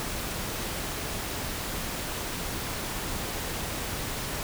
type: noise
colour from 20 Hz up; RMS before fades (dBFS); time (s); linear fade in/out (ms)
pink; -33; 0-4.43; 0
effects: none